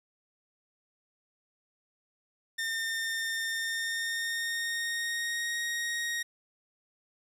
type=tone with pitch glide; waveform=sawtooth; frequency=1813 to 1874.8 Hz; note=A#6 to A#6; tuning=-49 to +9 cents; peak=-27 dBFS; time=2.58-6.23 s; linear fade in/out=10 ms; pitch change=+58 cents; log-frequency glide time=3.49-5.58 s; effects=low-pass 12000 Hz 12 dB/octave + 10-bit